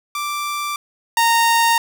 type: tone pair in turn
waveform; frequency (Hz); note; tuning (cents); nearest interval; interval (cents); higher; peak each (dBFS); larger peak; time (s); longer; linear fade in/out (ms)
sawtooth; 1174.7 / 924.6; D6 / A#5; 0 / -14; major third; 414; first; -18 / -9; second; 0.15-0.76 / 1.17-1.78; neither; 2
effects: none